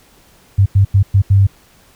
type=tone bursts at uneven times; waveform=sine; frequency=98.3 Hz; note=G2; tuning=5 cents sharp; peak=-6 dBFS; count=5; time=0.58-0.66 / 0.75-0.85 / 0.94-1.03 / 1.14-1.22 / 1.3-1.47 s; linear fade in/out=10 ms; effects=pink hiss -49 dBFS RMS until 1.95 s